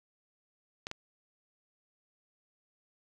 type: clicks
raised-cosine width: 0.2 ms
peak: -20 dBFS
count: 2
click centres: 0.869 / 0.914 s
effects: none